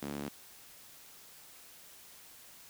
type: tone with high-pass filter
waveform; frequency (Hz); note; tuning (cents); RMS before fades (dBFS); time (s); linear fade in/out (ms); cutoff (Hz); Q
sawtooth; 71.6; D2; -43; -40; 0.02-0.29; 5; 230; 1.8
effects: white hiss -55 dBFS RMS until 2.69 s